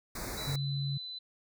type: band-stop noise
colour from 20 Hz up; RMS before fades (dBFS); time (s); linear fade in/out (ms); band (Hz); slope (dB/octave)
pink; -39; 0.15-0.56; 5; 2400 to 3800; 96
type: tone with pitch glide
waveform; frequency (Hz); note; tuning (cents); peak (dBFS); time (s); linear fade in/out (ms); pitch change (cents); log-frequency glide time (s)
sine; 3951 to 4008; B7 to B7; 0 to +25; -39; 0.37-1.19; 10; +25; 0.54-0.6
type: tone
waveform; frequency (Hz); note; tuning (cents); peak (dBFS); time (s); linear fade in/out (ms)
sine; 138.59; C#3; 0; -31; 0.47-0.98; 10
effects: none